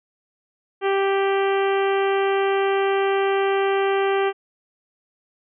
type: harmonic tone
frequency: 392 Hz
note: G4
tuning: in tune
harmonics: 1 / 2 / 3 / 4 / 5 / 6 / 7 / 8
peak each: -19 / -25 / -29 / -31 / -33 / -35 / -36 / -37 dBFS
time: 0.81-4.33 s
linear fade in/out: 50 ms
effects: none